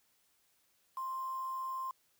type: tone with quantisation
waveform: sine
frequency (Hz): 1049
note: C6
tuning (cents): +4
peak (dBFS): -36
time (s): 0.97-1.91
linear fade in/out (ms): 2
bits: 9
effects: white hiss -73 dBFS RMS until 2.19 s